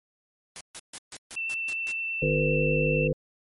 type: noise bursts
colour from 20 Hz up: white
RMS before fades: -39 dBFS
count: 8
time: 0.56-1.916 s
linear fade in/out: 0 ms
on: 47 ms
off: 140 ms
type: tone with vibrato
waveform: sine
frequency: 2678 Hz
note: E7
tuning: 27 cents sharp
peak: -28 dBFS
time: 1.36-3.08 s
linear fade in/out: 10 ms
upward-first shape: sine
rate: 9.6 Hz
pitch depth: 10 cents each way
type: harmonic tone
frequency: 50.6 Hz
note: G#1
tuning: 44 cents flat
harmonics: 1 / 3 / 5 / 7 / 9 / 10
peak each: -34 / -26 / -33 / -33 / -29 / -27 dBFS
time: 2.22-3.13 s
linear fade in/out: 5 ms
effects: MP3 48 kbps